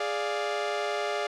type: chord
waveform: sawtooth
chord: D diminished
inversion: second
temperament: equal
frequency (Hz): 415.3 / 587.3 / 698.5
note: Ab4 / D5 / F5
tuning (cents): 0 / 0 / 0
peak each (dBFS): -28 / -28 / -29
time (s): 0-1.27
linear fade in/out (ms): 5
effects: low-pass 5000 Hz 12 dB/octave